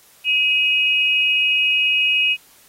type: tone pair together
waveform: sine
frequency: 2530 / 2884 Hz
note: D#7 / F#7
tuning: +28 / -45 cents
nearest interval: major second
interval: 227 cents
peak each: -16 / -19 dBFS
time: 0.24-2.37 s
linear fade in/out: 50 ms
effects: white hiss -51 dBFS RMS until 2.68 s + AAC 48 kbps